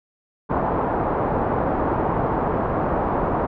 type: low-pass noise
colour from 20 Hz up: white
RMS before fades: -22 dBFS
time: 0.49-3.47 s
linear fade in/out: 20 ms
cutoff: 1000 Hz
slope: 24 dB/octave
effects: none